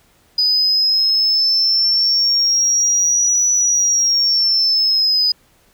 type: exponential two-way sweep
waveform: sine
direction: up then down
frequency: 4964 to 5920 to 4964 Hz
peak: -11 dBFS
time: 0.38-5.32 s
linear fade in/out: 5 ms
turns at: 3.52 s
effects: tanh soft clip ceiling -8 dBFS + pink hiss -55 dBFS RMS until 5.73 s